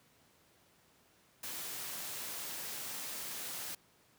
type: noise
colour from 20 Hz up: white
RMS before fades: -42 dBFS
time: 1.43-3.75 s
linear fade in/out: 5 ms
effects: pink hiss -67 dBFS RMS until 4.18 s + high-pass 100 Hz 12 dB/octave